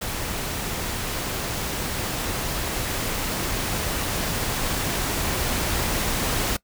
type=noise with level ramp; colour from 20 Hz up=pink; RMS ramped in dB=-29 to -24 dBFS; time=0.01-6.57 s; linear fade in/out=10 ms; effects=noise-tail reverb RT60 0.1 s tail -22 dB re dry